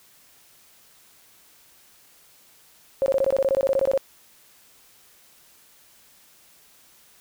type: tone bursts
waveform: sine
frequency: 541 Hz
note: C#5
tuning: 42 cents flat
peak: -17 dBFS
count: 16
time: 3.02-3.976 s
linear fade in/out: 0 ms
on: 41 ms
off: 20 ms
effects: white hiss -55 dBFS RMS until 7.2 s